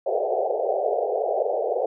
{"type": "band-pass noise", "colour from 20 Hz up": "white", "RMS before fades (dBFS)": -24, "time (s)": [0.06, 1.86], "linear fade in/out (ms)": 5, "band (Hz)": [390, 760], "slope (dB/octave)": 96, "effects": []}